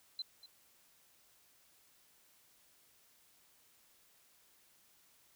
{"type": "tone with echo", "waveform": "sine", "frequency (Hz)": 4070, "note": "C8", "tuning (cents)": -49, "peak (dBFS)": -37, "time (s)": [0.19, 0.22], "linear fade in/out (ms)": 2, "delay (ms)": 240, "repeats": 1, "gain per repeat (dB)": -15, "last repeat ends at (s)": 0.46, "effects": ["white hiss -68 dBFS RMS until 5.35 s"]}